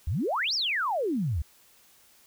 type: exponential two-way sweep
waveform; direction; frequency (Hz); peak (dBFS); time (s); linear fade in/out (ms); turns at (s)
sine; up then down; 66.3 to 5740 to 66.3; -25; 0.07-1.42; 5; 0.54
effects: white hiss -59 dBFS RMS until 2.26 s